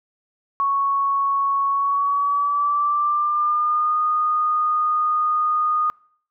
sine tone with pitch glide, 1108.7 to 1230.2 Hz, C#6 to D#6, 0 to -20 cents, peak -17 dBFS, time 0.6-5.9 s, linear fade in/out 0 ms, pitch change +180 cents, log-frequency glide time 1.69-3.99 s, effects noise-tail reverb RT60 0.6 s tail -25 dB re dry

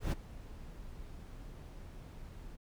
brown noise with ADSR envelope, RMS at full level -29 dBFS, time 0-2.57 s, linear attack 120 ms, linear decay 21 ms, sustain -19 dB, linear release 25 ms, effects none

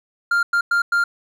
triangle tone bursts at uneven times, 1398 Hz, F6, 1 cent sharp, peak -13 dBFS, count 4, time 0.31-0.43 / 0.53-0.61 / 0.71-0.82 / 0.92-1.04 s, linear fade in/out 5 ms, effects none

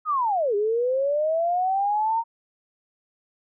sine linear two-way sweep, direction down then up, 1284 to 400 to 929 Hz, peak -20 dBFS, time 0.05-2.24 s, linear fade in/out 50 ms, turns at 0.55 s, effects none

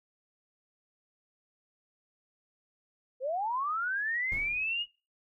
sine linear sweep, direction up, 488.1 to 2917 Hz, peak -29 dBFS, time 3.2-4.86 s, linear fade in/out 50 ms
brown noise with exponential decay, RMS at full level -38 dBFS, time 4.32-4.88 s, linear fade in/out 1 ms, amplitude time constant 120 ms
effects noise-tail reverb RT60 0.3 s tail -21 dB re dry

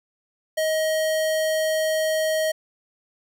square tone, 630 Hz, D#5, 21 cents sharp, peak -21 dBFS, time 0.57-2.52 s, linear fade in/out 10 ms, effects none

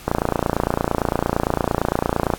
click train, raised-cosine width 1 ms, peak -3 dBFS, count 66, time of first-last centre 0.08-2.337 s, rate 28.8 Hz, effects pink hiss -40 dBFS RMS until 2.38 s + AAC 64 kbps

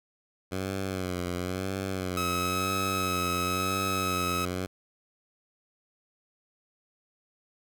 10% pulse tone with vibrato, 92.5 Hz, F#2, in tune, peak -22 dBFS, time 0.51-4.67 s, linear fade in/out 20 ms, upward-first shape sine, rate 0.98 Hz, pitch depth 75 cents each way
sawtooth tone, 1283 Hz, E6, 47 cents flat, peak -25 dBFS, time 2.17-4.45 s, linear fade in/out 2 ms
effects none

